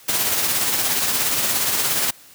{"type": "noise with tremolo", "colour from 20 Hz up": "white", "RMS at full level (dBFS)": -19, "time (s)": [0.08, 2.11], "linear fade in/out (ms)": 10, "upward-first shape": "sine", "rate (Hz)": 17, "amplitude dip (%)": 35, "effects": ["white hiss -47 dBFS RMS until 2.34 s", "high-pass 80 Hz 12 dB/octave"]}